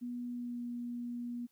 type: tone with pitch glide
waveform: sine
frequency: 243.4 to 240.6 Hz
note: B3 to B3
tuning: -25 to -45 cents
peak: -37 dBFS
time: 0.01-1.47 s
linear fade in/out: 20 ms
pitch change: -20 cents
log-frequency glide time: 0.31-0.62 s
effects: white hiss -75 dBFS RMS until 1.51 s